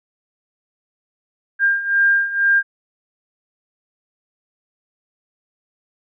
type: beating tone pair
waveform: sine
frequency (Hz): 1600 / 1602.1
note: G6 / G6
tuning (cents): +35 / +37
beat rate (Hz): 2.1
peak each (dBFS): -19 / -15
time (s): 1.59-2.63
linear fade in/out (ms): 50
effects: none